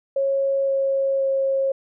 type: tone with pitch steps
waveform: sine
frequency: 547 / 543.8 / 540.7 Hz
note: C#5 / C#5 / C#5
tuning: -23 / -33 / -43 cents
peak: -18 dBFS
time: 0.16-1.72 s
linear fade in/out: 5 ms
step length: 520 ms
effects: none